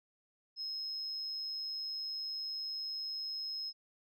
sine tone, 5150 Hz, E8, 41 cents flat, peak -36 dBFS, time 0.56-3.73 s, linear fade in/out 50 ms, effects tanh soft clip ceiling -33 dBFS

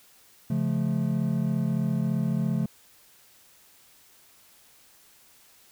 triangle chord, Db augmented, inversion none, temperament just, 138.59 / 173.24 / 216.5 Hz, Db3 / F3 / A3, 0 / -14 / -28 cents, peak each -26 dBFS, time 0.5-2.66 s, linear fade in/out 5 ms, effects white hiss -57 dBFS RMS until 5.71 s

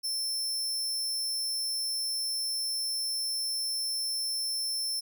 sawtooth tone, 5340 Hz, E8, 22 cents sharp, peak -27 dBFS, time 0.03-5.01 s, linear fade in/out 20 ms, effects none

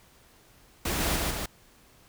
pink noise with echo, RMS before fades -29 dBFS, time 0.85-1.16 s, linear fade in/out 5 ms, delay 150 ms, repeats 2, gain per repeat -2 dB, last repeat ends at 1.46 s, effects pink hiss -58 dBFS RMS until 2.08 s

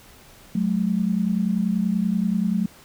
sine tone pair together, 185 / 215.4 Hz, F#3 / A3, 0 / -37 cents, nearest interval minor third, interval 263 cents, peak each -22 dBFS, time 0.55-2.66 s, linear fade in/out 5 ms, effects pink hiss -49 dBFS RMS until 2.84 s

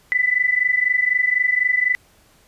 sine tone pair together, 1981 / 2005 Hz, B6 / B6, +5 / +26 cents, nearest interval unison, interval 21 cents, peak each -19 / -18 dBFS, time 0.12-1.95 s, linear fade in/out 0 ms, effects pink hiss -55 dBFS RMS until 2.47 s + resampled to 32000 Hz

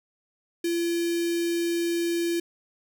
square tone with notch filter, 340 Hz, F4, 46 cents flat, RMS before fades -26 dBFS, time 0.64-2.4 s, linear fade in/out 5 ms, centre 1000 Hz, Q 0.66, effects none

